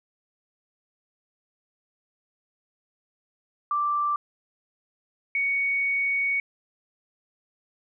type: tone pair in turn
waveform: sine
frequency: 1174.7 / 2232 Hz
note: D6 / C#7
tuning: 0 / +11 cents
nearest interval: major seventh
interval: 1111 cents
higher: second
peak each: -22 dBFS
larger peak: neither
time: 3.71-4.16 / 5.35-6.4 s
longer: second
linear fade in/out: 2 ms
effects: none